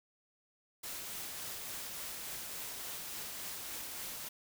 white noise with tremolo, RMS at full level -42 dBFS, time 0.83-4.29 s, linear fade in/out 10 ms, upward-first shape triangle, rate 3.5 Hz, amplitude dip 25%, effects none

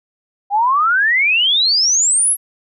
sine exponential sweep, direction up, 784 to 11530 Hz, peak -11 dBFS, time 0.5-2.37 s, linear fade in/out 50 ms, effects none

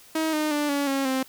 sawtooth tone with pitch steps, 317.8 / 305.9 / 294.5 / 283.5 / 272.9 / 262.6 Hz, D#4 / D#4 / D4 / C#4 / C#4 / C4, +37 / -29 / +5 / +39 / -27 / +6 cents, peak -19 dBFS, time 0.15-1.23 s, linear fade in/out 5 ms, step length 180 ms, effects white hiss -51 dBFS RMS until 1.28 s

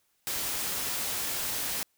white noise, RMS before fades -32 dBFS, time 0.27-1.83 s, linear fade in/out 0 ms, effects white hiss -72 dBFS RMS until 1.97 s

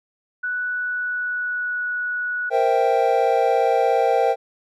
sine tone with pitch glide, 1480 to 1468.1 Hz, F#6 to F#6, 0 to -14 cents, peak -22 dBFS, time 0.43-2.5 s, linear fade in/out 10 ms, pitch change -14 cents, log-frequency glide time 0.65-1.83 s
triangle chord, C dominant seventh, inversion third, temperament equal, 466.2 / 523.3 / 659.3 / 784 Hz, Bb4 / C5 / E5 / G5, 0 / 0 / 0 / 0 cents, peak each -19 / -20 / -21 / -18 dBFS, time 2.5-4.36 s, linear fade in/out 50 ms
effects none

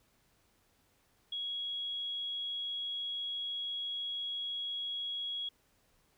sine tone, 3322 Hz, G#7, in tune, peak -35 dBFS, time 1.32-5.49 s, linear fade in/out 5 ms, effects pink hiss -71 dBFS RMS until 6.17 s

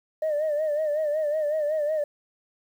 sine tone with vibrato, 607 Hz, D#5, 43 cents flat, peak -21 dBFS, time 0.22-2.04 s, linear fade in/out 5 ms, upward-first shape sine, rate 5.4 Hz, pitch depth 74 cents each way, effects tanh soft clip ceiling -20 dBFS + 9-bit

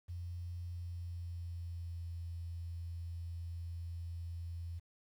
sine tone with pitch glide, 87.31 to 84.97 Hz, F2 to F2, 0 to -47 cents, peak -40 dBFS, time 0.08-4.8 s, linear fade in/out 20 ms, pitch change -47 cents, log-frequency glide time 0.68-2.11 s, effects 11-bit

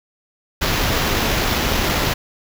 pink noise with sample-and-hold, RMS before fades -19 dBFS, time 0.61-2.14 s, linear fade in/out 10 ms, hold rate 8820 Hz, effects none

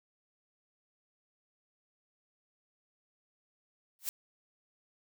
blue noise with exponential growth, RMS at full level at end -30 dBFS, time 3.99-4.09 s, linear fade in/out 0 ms, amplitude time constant 20 ms, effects none

